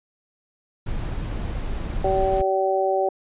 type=noise; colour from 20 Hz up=brown; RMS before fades=-27 dBFS; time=0.86-2.42 s; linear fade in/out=10 ms
type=harmonic tone; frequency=191.3 Hz; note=G3; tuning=42 cents flat; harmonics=2 / 3 / 4; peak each=-23 / -23 / -23 dBFS; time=2.04-3.09 s; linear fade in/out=5 ms
effects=resampled to 8000 Hz